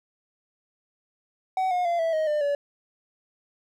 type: tone with pitch steps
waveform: triangle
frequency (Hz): 753 / 719.4 / 687.3 / 656.7 / 627.4 / 599.4 / 572.6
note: F#5 / F#5 / F5 / E5 / D#5 / D5 / D5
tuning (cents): +30 / -49 / -28 / -7 / +14 / +35 / -44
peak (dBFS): -20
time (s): 1.57-2.55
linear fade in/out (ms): 2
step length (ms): 140
effects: none